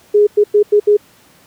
sine tone bursts at uneven times, 415.3 Hz, G#4, in tune, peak -6 dBFS, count 5, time 0.14-0.27 / 0.37-0.44 / 0.54-0.63 / 0.72-0.8 / 0.87-0.97 s, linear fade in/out 10 ms, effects pink hiss -48 dBFS RMS until 1.46 s + high-pass 100 Hz 12 dB/octave

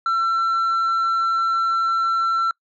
sine tone with tanh clipping, 1347 Hz, E6, 37 cents sharp, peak -18 dBFS, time 0.06-2.51 s, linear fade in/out 2 ms, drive 3 dB, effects noise-tail reverb RT60 0.1 s tail -25 dB re dry

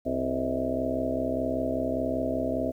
harmonic tone with a mistuned harmonic, 65.1 Hz, C2, 8 cents flat, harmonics 1 / 2 / 4 / 5 / 6 / 7 / 8 / 9 / 10, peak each -39 / -41 / -30 / -37 / -38 / -38 / -35 / -35 / -31 dBFS, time 0.05-2.72 s, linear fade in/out 20 ms, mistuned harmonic 9, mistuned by +68 cents, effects 10-bit

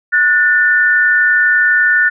sine tone pair together, 1464 / 1784 Hz, F#6 / A6, -19 / +23 cents, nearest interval minor third, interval 342 cents, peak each -11 dBFS, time 0.12-2.1 s, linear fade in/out 20 ms, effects none

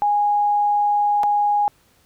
sine tone with dropouts, 825 Hz, G#5, 12 cents flat, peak -15 dBFS, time 0.02-1.68 s, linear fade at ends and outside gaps 0 ms, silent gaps 1.233-1.237 s, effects pink hiss -58 dBFS RMS until 2.05 s

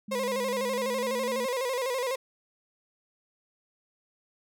sine tone with pitch glide, 207.7 to 222.6 Hz, G#3 to A3, 0 to +20 cents, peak -36 dBFS, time 0.08-1.46 s, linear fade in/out 5 ms, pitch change +120 cents, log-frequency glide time 0.59-1.29 s
35% pulse tone with vibrato, 510 Hz, C5, 44 cents flat, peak -26 dBFS, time 0.11-2.16 s, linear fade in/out 10 ms, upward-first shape square, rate 12 Hz, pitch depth 77 cents each way
effects none

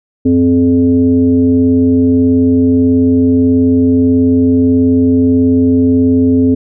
sine tone with frequency modulation, 261.2 Hz, C4, 3 cents flat, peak -6 dBFS, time 0.25-6.55 s, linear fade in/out 10 ms, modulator 168 Hz, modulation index 0.68, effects none

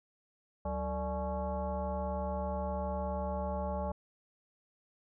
sine tone with frequency modulation, 330 Hz, E4, 2 cents sharp, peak -32 dBFS, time 0.65-3.92 s, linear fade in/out 5 ms, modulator 259 Hz, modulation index 2.3, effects none

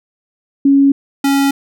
sine / square tone pair in turn, 277.2 / 277.2 Hz, C#4 / C#4, 0 / 0 cents, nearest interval unison, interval 0 cents, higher neither, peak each -6 / -11 dBFS, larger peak first, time 0.65-0.92 / 1.24-1.51 s, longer neither, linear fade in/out 5 ms, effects none

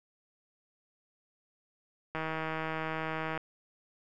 click train, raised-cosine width 0.5 ms, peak -20 dBFS, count 196, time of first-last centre 2.15-3.376 s, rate 159 Hz, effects none

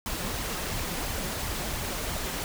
pink noise with flanger, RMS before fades -32 dBFS, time 0.06-2.44 s, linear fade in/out 0 ms, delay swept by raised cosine 0.92 to 5.62 ms, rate 2.9 Hz, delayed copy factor +0.5, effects none

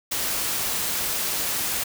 white noise, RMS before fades -26 dBFS, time 0.11-1.84 s, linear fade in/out 10 ms, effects none

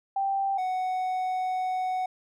sine / triangle tone pair in turn, 784 / 742.3 Hz, G5 / F#5, 0 / +5 cents, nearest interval minor second, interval 95 cents, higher first, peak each -24 dBFS, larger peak neither, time 0.16-0.58 / 0.58-2.06 s, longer second, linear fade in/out 5 ms, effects none

